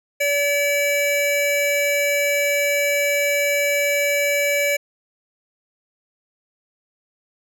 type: tone pair together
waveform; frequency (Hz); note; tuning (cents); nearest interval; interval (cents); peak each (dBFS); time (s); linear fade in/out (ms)
square; 572.2 / 2296; D5 / D7; -45 / -40; 2 octaves; 2405; -21; 0.2-4.77; 10
effects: none